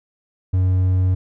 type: tone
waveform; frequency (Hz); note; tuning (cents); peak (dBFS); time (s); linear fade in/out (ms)
triangle; 92.5; F#2; 0; -12; 0.53-1.15; 10
effects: none